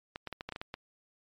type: clicks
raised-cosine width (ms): 0.3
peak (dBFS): -22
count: 9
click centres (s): 0.159 / 0.273 / 0.327 / 0.409 / 0.49 / 0.523 / 0.561 / 0.615 / 0.741
effects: MP3 64 kbps